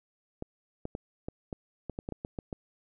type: clicks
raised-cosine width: 2 ms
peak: -22 dBFS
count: 12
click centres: 0.424 / 0.854 / 0.951 / 1.285 / 1.528 / 1.897 / 1.989 / 2.089 / 2.123 / 2.249 / 2.388 / 2.528 s
effects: none

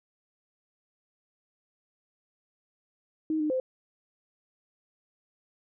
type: tone with pitch steps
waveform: sine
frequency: 313.9 / 304.2 / 517 Hz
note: D#4 / D#4 / C5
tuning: +15 / -39 / -21 cents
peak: -25 dBFS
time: 3.3-3.6 s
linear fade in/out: 2 ms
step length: 100 ms
effects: none

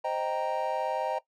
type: chord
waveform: triangle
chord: C minor seventh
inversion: none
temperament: equal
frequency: 523.3 / 622.3 / 784 / 932.3 Hz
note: C5 / Eb5 / G5 / Bb5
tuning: 0 / 0 / 0 / 0 cents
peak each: -33 / -31 / -31 / -31 dBFS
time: 0.04-1.19 s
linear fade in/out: 10 ms
effects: noise-tail reverb RT60 0.1 s tail -17 dB re dry

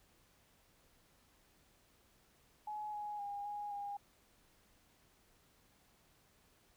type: tone with pitch steps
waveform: sine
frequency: 845 / 834 / 811 / 825 / 811 Hz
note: G#5 / G#5 / G#5 / G#5 / G#5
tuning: +30 / +7 / -41 / -12 / -41 cents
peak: -40 dBFS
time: 2.67-3.97 s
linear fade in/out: 5 ms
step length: 260 ms
effects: pink hiss -70 dBFS RMS until 6.76 s

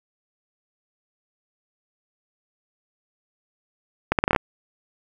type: accelerating click train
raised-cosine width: 0.5 ms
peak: -3 dBFS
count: 8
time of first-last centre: 4.12-4.362 s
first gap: 68 ms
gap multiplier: 0.76
effects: 7-bit

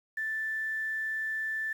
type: tone with quantisation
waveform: sine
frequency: 1762 Hz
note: A6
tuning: 2 cents sharp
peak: -30 dBFS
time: 0.17-1.73 s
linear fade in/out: 5 ms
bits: 9
effects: none

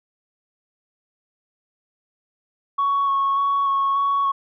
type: tone with vibrato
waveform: sine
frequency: 1108.7 Hz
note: C#6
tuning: in tune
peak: -16 dBFS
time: 2.78-4.32 s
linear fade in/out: 10 ms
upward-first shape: square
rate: 1.7 Hz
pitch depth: 12 cents each way
effects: tanh soft clip ceiling -14 dBFS

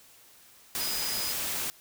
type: tone in noise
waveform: sine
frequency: 4978 Hz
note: D#8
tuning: in tune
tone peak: -34 dBFS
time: 0.8-1.32 s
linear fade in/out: 0 ms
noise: white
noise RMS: -32 dBFS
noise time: 0.75-1.7 s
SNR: -5 dB
effects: white hiss -56 dBFS RMS until 1.8 s

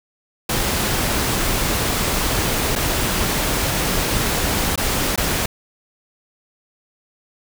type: noise with dropouts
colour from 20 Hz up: pink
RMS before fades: -20 dBFS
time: 0.49-5.46 s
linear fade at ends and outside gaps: 5 ms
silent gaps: 2.754-2.759 / 4.758-4.776 / 5.16-5.176 s
effects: none

